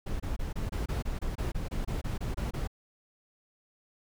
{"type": "noise bursts", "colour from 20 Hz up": "brown", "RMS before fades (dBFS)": -32, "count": 16, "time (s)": [0.06, 2.675], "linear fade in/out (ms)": 10, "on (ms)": 140, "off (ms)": 25, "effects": []}